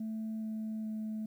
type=tone with pitch steps; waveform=sine; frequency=220 / 218.6 / 217.2 Hz; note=A3 / A3 / A3; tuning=0 / -11 / -22 cents; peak=-33 dBFS; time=0-1.26 s; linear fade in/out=5 ms; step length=420 ms; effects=tanh soft clip ceiling -33 dBFS + 11-bit